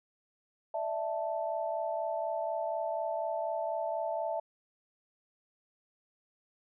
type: chord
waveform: sine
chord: D suspended second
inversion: none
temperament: equal with one note detuned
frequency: 595.2 / 659.3 / 880 Hz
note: D5 / E5 / A5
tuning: +23 / 0 / 0 cents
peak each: -38 / -33 / -37 dBFS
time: 0.74-4.4 s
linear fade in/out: 5 ms
effects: none